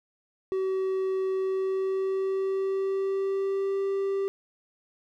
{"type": "tone with pitch glide", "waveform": "triangle", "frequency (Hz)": [380, 392], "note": ["F#4", "G4"], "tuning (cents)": [46, 0], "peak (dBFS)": -23, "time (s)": [0.52, 4.28], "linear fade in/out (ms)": 0, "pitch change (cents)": 54, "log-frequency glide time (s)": [1.33, 3.81], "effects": []}